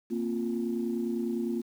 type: chord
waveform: sine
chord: Bb suspended second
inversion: none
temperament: equal with one note detuned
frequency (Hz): 231.7 / 261.6 / 349.2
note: Bb3 / C4 / F4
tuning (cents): -10 / 0 / 0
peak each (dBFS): -30 / -35 / -32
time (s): 0.1-1.62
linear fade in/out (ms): 20
effects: tanh soft clip ceiling -20 dBFS + 9-bit